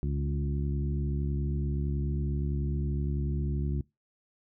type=harmonic tone with a mistuned harmonic; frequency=70.7 Hz; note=C#2; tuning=35 cents sharp; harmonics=1 / 2 / 3 / 4 / 5; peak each=-30 / -31 / -38 / -42 / -42 dBFS; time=0.03-3.81 s; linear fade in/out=0 ms; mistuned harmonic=2; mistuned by=+20 cents; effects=noise-tail reverb RT60 0.2 s tail -22 dB re dry